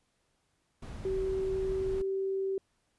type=noise; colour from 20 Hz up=brown; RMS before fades=-40 dBFS; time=0.82-2.02 s; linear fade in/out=5 ms
type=tone with pitch glide; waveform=sine; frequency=381.7 to 386.4 Hz; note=G4 to G4; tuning=-46 to -25 cents; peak=-29 dBFS; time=1.05-2.58 s; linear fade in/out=2 ms; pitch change=+21 cents; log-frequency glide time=1.9-2.02 s
effects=pink hiss -75 dBFS RMS until 2.98 s + resampled to 24000 Hz